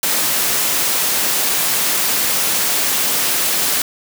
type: high-pass noise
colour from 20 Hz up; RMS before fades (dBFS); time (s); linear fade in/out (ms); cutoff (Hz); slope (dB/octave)
white; -17; 0.03-3.82; 2; 150; 12
effects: none